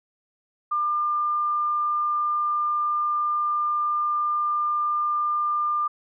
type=tone; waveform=sine; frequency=1199 Hz; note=D6; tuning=36 cents sharp; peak=-21 dBFS; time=0.71-5.88 s; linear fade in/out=10 ms; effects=none